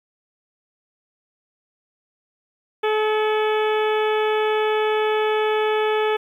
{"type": "harmonic tone with a mistuned harmonic", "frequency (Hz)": 429.7, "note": "A4", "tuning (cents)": -41, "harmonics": [1, 2, 3, 4, 5, 6, 7, 8], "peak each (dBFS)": [-19, -25, -29, -31, -33, -35, -36, -37], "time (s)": [2.83, 6.17], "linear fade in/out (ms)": 10, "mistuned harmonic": 5, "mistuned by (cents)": 63, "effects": ["9-bit"]}